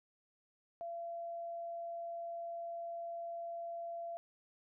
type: tone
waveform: sine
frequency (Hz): 680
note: F5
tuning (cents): -46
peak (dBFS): -40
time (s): 0.81-4.17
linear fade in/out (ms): 0
effects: none